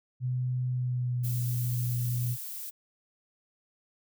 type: tone with pitch glide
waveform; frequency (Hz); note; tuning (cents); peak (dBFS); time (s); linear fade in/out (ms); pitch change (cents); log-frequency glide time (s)
sine; 126.1 to 121.95; B2 to B2; +36 to -21; -27; 0.2-2.37; 50; -57; 0.68-1.4
type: noise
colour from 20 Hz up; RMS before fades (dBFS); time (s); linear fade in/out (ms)
violet; -39; 1.23-2.71; 20
effects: none